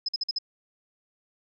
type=tone bursts; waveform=sine; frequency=5100 Hz; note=D#8; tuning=42 cents sharp; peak=-25 dBFS; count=5; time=0.06-0.386 s; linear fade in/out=5 ms; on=26 ms; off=49 ms; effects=none